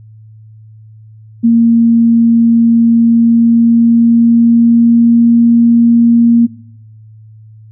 sine tone with pitch glide, 231.3 to 234 Hz, A#3 to A#3, -13 to +7 cents, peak -4 dBFS, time 1.43-6.47 s, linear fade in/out 20 ms, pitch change +20 cents, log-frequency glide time 2.98-5.35 s, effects noise-tail reverb RT60 0.8 s tail -21 dB re dry + added 109 Hz sine -34 dBFS peak until 7.71 s

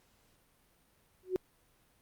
sine tone with exponential growth, 370 Hz, F#4, in tune, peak -24 dBFS, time 1.23-1.36 s, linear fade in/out 0 ms, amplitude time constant 28 ms, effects pink hiss -69 dBFS RMS until 2.01 s + Opus 48 kbps

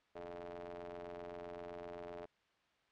sawtooth ring-modulated tone, 87.7 Hz, F2, 8 cents sharp, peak -39 dBFS, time 0.15-2.26 s, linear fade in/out 10 ms, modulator 516 Hz, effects white hiss -74 dBFS RMS until 2.91 s + low-pass 3000 Hz 12 dB/octave

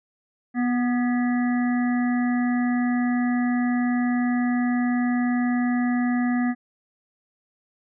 harmonic tone with a mistuned harmonic, 245.2 Hz, B3, 12 cents flat, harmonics 1 / 3 / 5 / 7 / 8, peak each -20 / -32 / -38 / -35 / -36 dBFS, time 0.54-6.55 s, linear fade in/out 50 ms, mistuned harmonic 7, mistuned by -27 cents, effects none

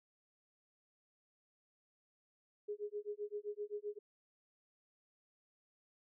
sine tone with tremolo, 415.3 Hz, G#4, in tune, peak -37 dBFS, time 2.68-3.99 s, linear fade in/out 10 ms, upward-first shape sine, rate 7.7 Hz, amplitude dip 100%, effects none

